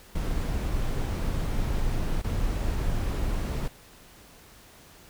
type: noise with dropouts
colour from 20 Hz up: brown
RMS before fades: -27 dBFS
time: 0.15-3.68 s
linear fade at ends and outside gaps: 5 ms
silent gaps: 2.218-2.241 s
effects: pink hiss -52 dBFS RMS until 5.09 s